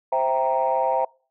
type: chord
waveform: sine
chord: C dominant seventh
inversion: none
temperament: equal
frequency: 523.3 / 659.3 / 784 / 932.3 Hz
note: C5 / E5 / G5 / Bb5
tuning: 0 / 0 / 0 / 0 cents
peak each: -24 / -24 / -24 / -23 dBFS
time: 0.12-1.05 s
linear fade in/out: 5 ms
effects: noise-tail reverb RT60 0.4 s tail -26 dB re dry + tanh soft clip ceiling -11 dBFS